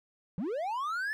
triangle linear sweep, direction up, 154 to 1773 Hz, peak -29 dBFS, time 0.38-1.13 s, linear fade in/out 0 ms, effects none

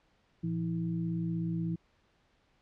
sine tone cluster, 112.2 / 168.7 / 321.9 Hz, A2 / E3 / E4, +34 / +40 / -41 cents, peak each -40 / -31 / -39 dBFS, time 0.43-1.76 s, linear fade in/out 10 ms, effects pink hiss -70 dBFS RMS until 2.61 s + low-pass 4000 Hz 12 dB/octave

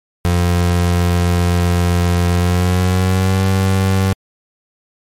30% pulse tone with pitch glide, 87.6 to 95.53 Hz, F2 to G2, +6 to -44 cents, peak -9 dBFS, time 0.25-4.13 s, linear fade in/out 0 ms, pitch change +150 cents, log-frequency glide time 2.3-3.43 s, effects MP3 64 kbps

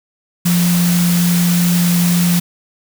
sine tone in noise, 174.61 Hz, F3, in tune, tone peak -11 dBFS, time 0.45-2.4 s, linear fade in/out 10 ms, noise white, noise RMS -21 dBFS, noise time 0.45-2.4 s, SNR +7 dB, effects none

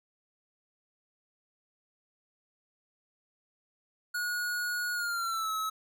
square tone with pitch glide, 1450 to 1291.8 Hz, F#6 to E6, -35 to -35 cents, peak -31 dBFS, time 4.14-5.7 s, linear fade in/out 10 ms, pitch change -200 cents, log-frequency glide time 4.94-5.52 s, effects none

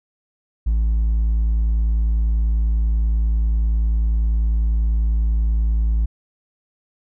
triangle tone with hard clipping, 55.1 Hz, A1, 3 cents sharp, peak -14 dBFS, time 0.66-6.06 s, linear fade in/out 10 ms, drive 1 dB, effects none

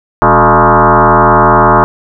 sine tone with frequency modulation, 119.3 Hz, A#2, 41 cents sharp, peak -3 dBFS, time 0.22-1.84 s, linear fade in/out 0 ms, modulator 162 Hz, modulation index 7.6, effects none

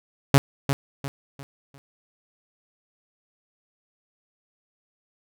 sawtooth tone with echo, 138.59 Hz, C#3, in tune, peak -7 dBFS, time 0.34-0.38 s, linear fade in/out 0 ms, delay 350 ms, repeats 4, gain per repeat -9 dB, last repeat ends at 1.78 s, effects none

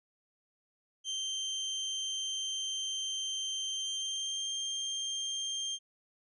30% pulse tone with pitch glide, 3137 to 3181 Hz, G7 to G7, +1 to +25 cents, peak -31 dBFS, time 1.04-5.79 s, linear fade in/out 50 ms, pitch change +24 cents, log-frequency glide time 3.65-4.53 s, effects resampled to 24000 Hz

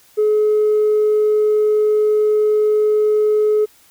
triangle tone with tanh clipping, 425.3 Hz, G#4, 41 cents sharp, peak -12 dBFS, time 0.17-3.66 s, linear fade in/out 20 ms, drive 5 dB, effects white hiss -51 dBFS RMS until 3.9 s

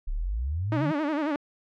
sine exponential sweep, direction up, 31.23 to 166.5 Hz, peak -26 dBFS, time 0.07-0.92 s, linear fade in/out 10 ms
sawtooth tone with vibrato, 300.2 Hz, D4, 38 cents sharp, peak -21 dBFS, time 0.72-1.36 s, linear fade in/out 2 ms, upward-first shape sine, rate 11 Hz, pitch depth 110 cents each way
effects low-pass 2000 Hz 12 dB/octave

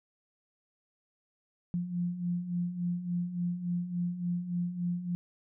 sine beating tone pair, 173 / 176.5 Hz, F3 / F3, -16 / +19 cents, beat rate 3.5 Hz, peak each -37 / -31 dBFS, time 1.74-5.15 s, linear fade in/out 0 ms, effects none

